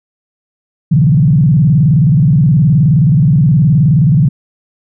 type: tone with vibrato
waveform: sine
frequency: 146.83 Hz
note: D3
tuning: in tune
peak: -5 dBFS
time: 0.91-4.29 s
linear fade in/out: 10 ms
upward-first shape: square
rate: 19 Hz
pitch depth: 230 cents each way
effects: none